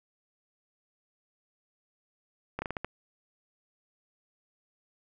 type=slowing click train; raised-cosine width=0.5 ms; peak=-18 dBFS; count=6; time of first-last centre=2.59-2.846 s; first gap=30 ms; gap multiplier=1.27; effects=none